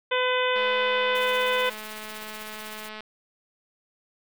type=harmonic tone; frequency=504 Hz; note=B4; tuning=35 cents sharp; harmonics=1 / 2 / 3 / 4 / 5 / 6 / 7; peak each=-25 / -28 / -30 / -31 / -32 / -33 / -33 dBFS; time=0.11-1.7 s; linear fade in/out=10 ms
type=click train; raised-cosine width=0.3 ms; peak=-23 dBFS; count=527; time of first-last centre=0.56-3.007 s; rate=215 Hz
type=noise with tremolo; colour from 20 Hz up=white; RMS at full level=-41 dBFS; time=1.15-2.89 s; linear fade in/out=2 ms; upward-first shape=triangle; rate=16 Hz; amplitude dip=65%
effects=none